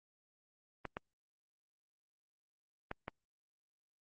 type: clicks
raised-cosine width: 0.5 ms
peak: -24 dBFS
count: 4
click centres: 0.853 / 0.969 / 2.914 / 3.081 s
effects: Opus 24 kbps